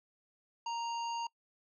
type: harmonic tone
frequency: 932.3 Hz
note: A#5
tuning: in tune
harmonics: 1 / 3 / 5 / 7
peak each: -35 / -45 / -49 / -52 dBFS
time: 0.66-1.27 s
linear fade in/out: 5 ms
effects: noise-tail reverb RT60 0.1 s tail -25 dB re dry